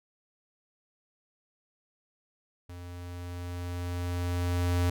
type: tone with level ramp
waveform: square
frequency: 88.2 Hz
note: F2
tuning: 18 cents sharp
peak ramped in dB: -42 to -24 dBFS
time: 2.69-4.9 s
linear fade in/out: 5 ms
effects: none